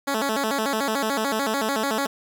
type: tone with vibrato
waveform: 10% pulse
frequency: 246.9 Hz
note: B3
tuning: in tune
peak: -14 dBFS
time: 0.07-2.07 s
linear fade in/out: 10 ms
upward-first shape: square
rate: 6.8 Hz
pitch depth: 210 cents each way
effects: none